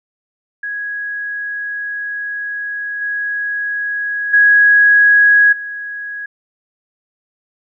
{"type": "tone with level steps", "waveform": "sine", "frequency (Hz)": 1661.2, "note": "G#6", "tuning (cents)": 0, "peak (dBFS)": [-20, -17, -6, -23], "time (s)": [0.63, 6.26], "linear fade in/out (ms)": 5, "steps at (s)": [3.01, 4.33, 5.52], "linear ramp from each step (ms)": 10, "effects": []}